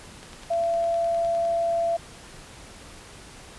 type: click train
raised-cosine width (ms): 0.2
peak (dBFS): -26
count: 13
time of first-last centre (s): 0.23-1.452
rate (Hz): 9.82
type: tone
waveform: sine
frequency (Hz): 675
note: E5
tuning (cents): +41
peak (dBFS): -21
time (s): 0.5-1.97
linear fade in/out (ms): 10
effects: pink hiss -45 dBFS RMS until 3.58 s + resampled to 24000 Hz